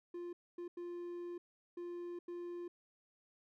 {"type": "tone bursts at uneven times", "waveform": "triangle", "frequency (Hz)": 349.2, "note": "F4", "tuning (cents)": 0, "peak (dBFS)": -40, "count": 5, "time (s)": [[0.14, 0.33], [0.58, 0.68], [0.77, 1.38], [1.77, 2.19], [2.28, 2.68]], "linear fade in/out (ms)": 5, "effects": []}